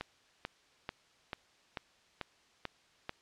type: click train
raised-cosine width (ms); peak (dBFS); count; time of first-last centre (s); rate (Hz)
0.3; -21; 8; 0.01-3.094; 2.27
effects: white hiss -66 dBFS RMS until 3.21 s + low-pass 5000 Hz 12 dB/octave